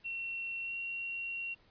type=tone with pitch glide; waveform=sine; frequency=2722 to 2744 Hz; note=F7 to F7; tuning=-45 to -31 cents; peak=-36 dBFS; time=0.04-1.55 s; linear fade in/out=20 ms; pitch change=+14 cents; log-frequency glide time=0.62-0.74 s; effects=pink hiss -66 dBFS RMS until 1.7 s + resampled to 11025 Hz